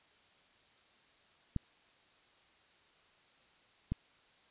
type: clicks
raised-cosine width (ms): 5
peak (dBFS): -21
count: 2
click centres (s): 1.563 / 3.92
effects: white hiss -66 dBFS RMS until 4.5 s + resampled to 8000 Hz